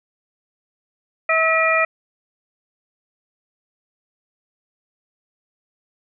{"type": "harmonic tone with a mistuned harmonic", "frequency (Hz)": 646, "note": "E5", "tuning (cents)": -35, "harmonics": [1, 2, 3, 4], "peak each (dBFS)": [-20, -20, -20, -20], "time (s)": [1.29, 1.85], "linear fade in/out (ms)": 5, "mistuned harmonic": 4, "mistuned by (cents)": -120, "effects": []}